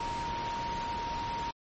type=tone in noise; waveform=sine; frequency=935 Hz; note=A#5; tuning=5 cents sharp; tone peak=-33 dBFS; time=0-1.51 s; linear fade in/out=5 ms; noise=pink; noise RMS=-39 dBFS; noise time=0-1.51 s; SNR=+3 dB; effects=low-pass 5000 Hz 12 dB/octave + MP3 32 kbps